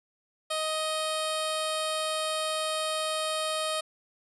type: tone with notch filter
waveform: 10% pulse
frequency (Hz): 626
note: D#5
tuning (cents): +10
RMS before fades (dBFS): -30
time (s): 0.5-3.81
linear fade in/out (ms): 10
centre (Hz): 2100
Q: 1.3
effects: resampled to 24000 Hz